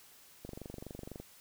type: click train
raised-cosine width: 2 ms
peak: -30 dBFS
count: 19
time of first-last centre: 0.45-1.2 s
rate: 24 Hz
effects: white hiss -59 dBFS RMS until 1.4 s